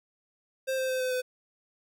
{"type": "tone with pitch steps", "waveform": "square", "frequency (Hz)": [527, 521.5, 516.2, 510.8, 505.5], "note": ["C5", "C5", "C5", "C5", "B4"], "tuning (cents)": [12, -6, -23, -42, 40], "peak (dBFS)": -28, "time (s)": [0.67, 1.22], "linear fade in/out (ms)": 20, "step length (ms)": 110, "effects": []}